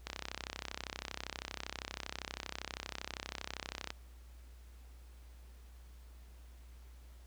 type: click train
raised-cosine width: 0.2 ms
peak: -21 dBFS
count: 126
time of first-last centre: 0.07-3.904 s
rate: 32.6 Hz
effects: added 60 Hz sine -52 dBFS peak until 7.26 s + pink hiss -66 dBFS RMS until 7.26 s